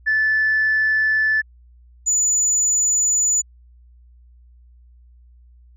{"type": "tone pair in turn", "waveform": "sine", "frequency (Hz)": [1746, 6970], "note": ["A6", "A8"], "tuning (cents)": [-14, -17], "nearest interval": "2 octaves", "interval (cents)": 2397, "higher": "second", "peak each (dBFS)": -14, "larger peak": "neither", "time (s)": [[0.06, 1.42], [2.06, 3.42]], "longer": "neither", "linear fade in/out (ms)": 20, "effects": ["tanh soft clip ceiling -11 dBFS", "added 60 Hz sine -46 dBFS peak until 5.76 s"]}